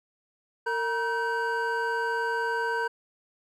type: tone cluster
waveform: triangle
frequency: 457.4 / 953 / 1541 Hz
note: A#4 / A#5 / G6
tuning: -33 / +38 / -30 cents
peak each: -29 / -28 / -28 dBFS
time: 0.66-2.88 s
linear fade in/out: 10 ms
effects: none